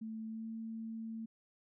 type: tone with pitch glide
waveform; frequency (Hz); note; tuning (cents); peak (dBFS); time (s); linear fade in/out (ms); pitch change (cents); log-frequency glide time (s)
sine; 221.1 to 224.3; A3 to A3; +9 to +34; -40; 0.01-1.26; 10; +25; 0.28-0.47
effects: none